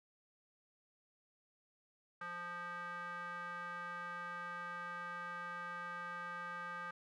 square tone with band-pass filter, 174.8 Hz, F3, 2 cents sharp, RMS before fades -45 dBFS, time 2.21-6.91 s, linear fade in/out 5 ms, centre 1400 Hz, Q 8, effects none

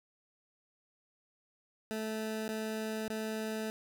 20% pulse tone with dropouts, 218.6 Hz, A3, 11 cents flat, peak -30 dBFS, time 1.91-3.7 s, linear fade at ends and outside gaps 0 ms, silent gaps 2.48-2.49 / 3.081-3.101 s, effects none

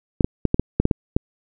clicks, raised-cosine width 3 ms, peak -3 dBFS, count 9, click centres 0.208 / 0.245 / 0.453 / 0.544 / 0.596 / 0.8 / 0.854 / 0.912 / 1.165 s, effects none

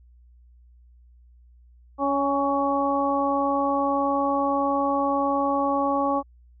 harmonic tone with a mistuned harmonic, 279.9 Hz, C#4, 17 cents sharp, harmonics 1 / 2 / 3 / 4, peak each -26 / -26 / -26 / -26 dBFS, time 1.98-6.23 s, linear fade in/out 50 ms, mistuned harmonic 3, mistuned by -21 cents, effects added 60 Hz sine -50 dBFS peak until 6.6 s

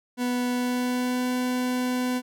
40% pulse tone with pitch glide, 246.9 to 250.6 Hz, B3 to B3, 0 to +25 cents, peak -23 dBFS, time 0.17-2.22 s, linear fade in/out 50 ms, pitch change +25 cents, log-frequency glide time 0.53-1.33 s, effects none

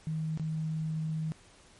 sine tone with dropouts, 157.8 Hz, D#3, 25 cents sharp, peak -30 dBFS, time 0.07-1.32 s, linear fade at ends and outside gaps 0 ms, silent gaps 0.375-0.397 s, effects pink hiss -58 dBFS RMS until 1.79 s + MP3 48 kbps

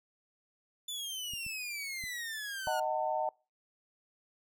sawtooth exponential sweep, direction down, 3520 to 1424 Hz, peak -34 dBFS, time 0.88-2.8 s, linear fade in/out 5 ms
clicks, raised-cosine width 5 ms, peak -37 dBFS, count 4, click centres 1.336 / 1.465 / 2.039 / 2.672 s
sine chord, D# diminished, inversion none, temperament just, 622.3 / 746.7 / 896 Hz, D#5 / F#5 / A5, 0 / +16 / +31 cents, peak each -34 dBFS, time 2.67-3.29 s, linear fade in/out 2 ms
effects noise-tail reverb RT60 0.3 s tail -24 dB re dry

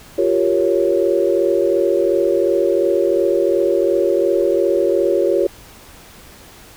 sine chord, G half-diminished seventh, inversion third, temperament equal, 349.2 / 392 / 466.2 / 554.4 Hz, F4 / G4 / Bb4 / Db5, 0 / 0 / 0 / 0 cents, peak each -18 / -18 / -21 / -18 dBFS, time 0.18-5.47 s, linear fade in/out 5 ms, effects pink hiss -42 dBFS RMS until 6.76 s

